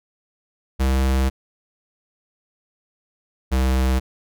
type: tone pair in turn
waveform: square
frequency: 66 / 64.9 Hz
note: C2 / C2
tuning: +16 / -13 cents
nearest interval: unison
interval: 29 cents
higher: first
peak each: -17 dBFS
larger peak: neither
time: 0.79-1.3 / 3.51-4 s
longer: first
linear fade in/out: 20 ms
effects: none